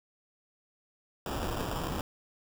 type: noise with sample-and-hold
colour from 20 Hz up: pink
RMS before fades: -34 dBFS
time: 1.26-2.01 s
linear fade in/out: 2 ms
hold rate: 2100 Hz
effects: none